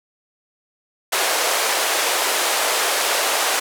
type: band-pass noise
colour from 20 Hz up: pink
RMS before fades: -20 dBFS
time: 1.12-3.6 s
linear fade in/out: 10 ms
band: 470 to 13000 Hz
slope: 24 dB/octave
effects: none